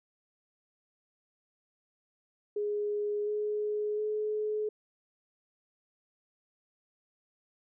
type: tone with pitch steps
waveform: sine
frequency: 415.3 / 420.6 / 426 Hz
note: G#4 / G#4 / G#4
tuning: 0 / +22 / +44 cents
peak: -29 dBFS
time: 2.56-4.69 s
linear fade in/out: 5 ms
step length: 710 ms
effects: none